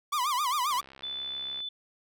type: tone with vibrato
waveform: 45% pulse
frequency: 1092 Hz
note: C#6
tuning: 26 cents flat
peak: -26 dBFS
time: 0.12-0.81 s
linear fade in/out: 10 ms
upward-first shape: sine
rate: 7.5 Hz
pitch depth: 200 cents each way
type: click train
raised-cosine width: 0.3 ms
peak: -32 dBFS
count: 61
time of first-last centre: 0.71-1.604 s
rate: 67.1 Hz
type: tone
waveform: sine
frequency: 3500 Hz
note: A7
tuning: 10 cents flat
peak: -33 dBFS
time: 1.03-1.69 s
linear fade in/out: 5 ms
effects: none